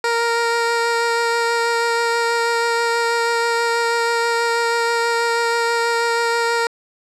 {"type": "tone with vibrato", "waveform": "15% pulse", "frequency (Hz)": 466.2, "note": "A#4", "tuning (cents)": 0, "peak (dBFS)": -10, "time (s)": [0.04, 6.67], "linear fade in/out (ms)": 2, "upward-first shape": "sine", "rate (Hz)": 6.2, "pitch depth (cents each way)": 10, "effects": ["low-pass 8000 Hz 12 dB/octave"]}